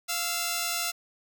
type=tone pair together; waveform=5% pulse; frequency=695 / 1318.1 Hz; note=F5 / E6; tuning=-9 / -1 cents; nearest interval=major seventh; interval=1108 cents; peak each=-19 dBFS; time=0.08-0.92 s; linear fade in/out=20 ms; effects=none